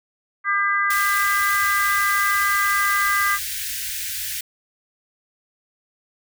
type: harmonic tone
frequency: 400.7 Hz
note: G4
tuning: 38 cents sharp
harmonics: 3 / 4 / 5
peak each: -21 / -22 / -23 dBFS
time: 0.44-3.39 s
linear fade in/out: 50 ms
type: band-stop noise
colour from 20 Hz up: white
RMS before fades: -28 dBFS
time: 0.9-4.41 s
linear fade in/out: 5 ms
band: 110 to 1500 Hz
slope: 96 dB/octave
effects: none